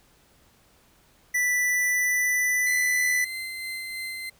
square tone with pitch glide, 1975.5 to 1990.4 Hz, B6 to B6, 0 to +13 cents, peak -22 dBFS, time 1.34-3.25 s, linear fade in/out 10 ms, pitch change +13 cents, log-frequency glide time 1.52-2.66 s
35% pulse tone with tremolo, 2070 Hz, C7, 19 cents flat, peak -29 dBFS, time 2.66-4.3 s, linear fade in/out 10 ms, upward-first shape sine, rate 3.1 Hz, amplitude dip 25%
effects pink hiss -60 dBFS RMS until 4.39 s

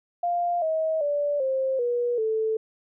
sine tone with pitch steps, 698.5 / 636.8 / 580.6 / 529.4 / 482.6 / 440 Hz, F5 / D#5 / D5 / C5 / B4 / A4, 0 / +40 / -20 / +20 / -40 / 0 cents, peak -22 dBFS, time 0.23-2.57 s, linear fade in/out 5 ms, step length 390 ms, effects none

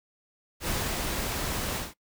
pink noise with ADSR envelope, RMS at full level -29 dBFS, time 0.6-1.94 s, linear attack 81 ms, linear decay 250 ms, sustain -2 dB, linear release 180 ms, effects noise-tail reverb RT60 0.1 s tail -20 dB re dry

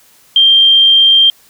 sine tone, 3174 Hz, G7, 21 cents sharp, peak -4 dBFS, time 0.36-1.3 s, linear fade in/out 2 ms, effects white hiss -47 dBFS RMS until 1.49 s

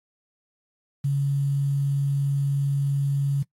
sine tone with quantisation, 140 Hz, C#3, 18 cents sharp, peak -20 dBFS, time 1.04-3.43 s, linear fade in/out 10 ms, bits 8, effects noise-tail reverb RT60 0.1 s tail -20 dB re dry + AAC 48 kbps

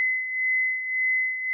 sine beating tone pair, 2033 / 2034.8 Hz, B6 / C7, +50 / -49 cents, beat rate 1.8 Hz, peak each -23 / -30 dBFS, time 0-1.53 s, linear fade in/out 0 ms, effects none

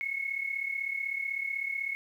sine tone pair together, 2181 / 2217 Hz, C#7 / C#7, -29 / 0 cents, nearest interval unison, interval 29 cents, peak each -32 / -36 dBFS, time 0.01-1.95 s, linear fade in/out 0 ms, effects 10-bit

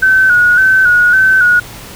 sine tone with vibrato, 1492 Hz, F#6, 14 cents sharp, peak -5 dBFS, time 0.02-1.6 s, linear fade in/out 10 ms, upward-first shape square, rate 1.8 Hz, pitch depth 47 cents each way, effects added 113 Hz sine -36 dBFS peak until 1.95 s + pink hiss -31 dBFS RMS until 1.95 s

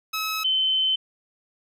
15% pulse / sine tone pair in turn, 1287 / 3067 Hz, E6 / G7, -42 / -38 cents, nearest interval octave + minor third, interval 1504 cents, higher second, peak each -19 dBFS, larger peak neither, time 0.13-0.44 / 0.44-0.96 s, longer second, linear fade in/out 10 ms, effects none

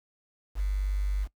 sine tone with quantisation, 49 Hz, G1, in tune, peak -25 dBFS, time 0.55-1.28 s, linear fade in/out 50 ms, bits 8, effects noise-tail reverb RT60 0.1 s tail -20 dB re dry

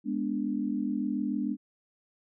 sine chord, G# diminished, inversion none, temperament equal, 207.7 / 246.9 / 293.7 Hz, G#3 / B3 / D4, 0 / 0 / 0 cents, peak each -32 dBFS, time 0.04-1.57 s, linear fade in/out 50 ms, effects none

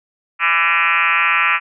sine tone with frequency modulation, 1868 Hz, A#6, 3 cents sharp, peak -12 dBFS, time 0.39-1.6 s, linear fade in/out 50 ms, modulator 173 Hz, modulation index 4.5, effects none

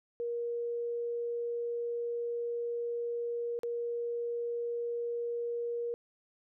sine tone with dropouts, 473 Hz, A#4, 25 cents sharp, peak -32 dBFS, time 0.2-5.94 s, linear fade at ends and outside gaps 0 ms, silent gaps 3.59-3.633 s, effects none

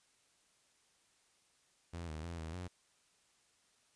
sawtooth tone with pitch steps, 85.1 / 77.7 / 85.1 / 80.3 / 90 Hz, F2 / D#2 / F2 / E2 / F#2, -44 / -2 / -44 / -45 / -47 cents, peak -38 dBFS, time 1.93-2.68 s, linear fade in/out 10 ms, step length 150 ms, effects white hiss -72 dBFS RMS until 3.95 s + resampled to 22050 Hz

